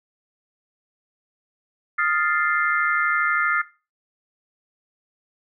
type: chord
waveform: sine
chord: F dominant seventh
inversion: third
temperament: equal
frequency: 1244.5 / 1396.9 / 1760 / 2093 Hz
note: Eb6 / F6 / A6 / C7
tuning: 0 / 0 / 0 / 0 cents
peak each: -25 / -23 / -25 / -25 dBFS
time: 1.98-3.62 s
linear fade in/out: 10 ms
effects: noise-tail reverb RT60 0.3 s tail -17 dB re dry